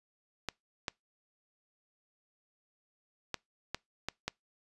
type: clicks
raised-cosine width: 0.2 ms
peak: -16 dBFS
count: 6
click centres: 0.487 / 0.882 / 3.343 / 3.746 / 4.086 / 4.28 s
effects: noise-tail reverb RT60 0.2 s tail -26 dB re dry + resampled to 24000 Hz